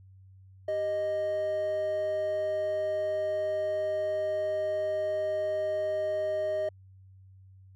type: tone pair together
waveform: triangle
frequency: 392 / 621.1 Hz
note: G4 / D#5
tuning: 0 / -3 cents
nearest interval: minor sixth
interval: 797 cents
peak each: -36 / -25 dBFS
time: 0.68-6.69 s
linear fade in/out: 5 ms
effects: tanh soft clip ceiling -20 dBFS + added 95 Hz sine -51 dBFS peak until 7.75 s